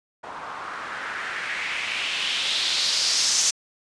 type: noise with low-pass filter sweep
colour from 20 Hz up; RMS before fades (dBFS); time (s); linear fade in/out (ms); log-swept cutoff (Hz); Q
blue; -26; 0.23-3.51; 10; 950 to 6300; 2.7
effects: resampled to 22050 Hz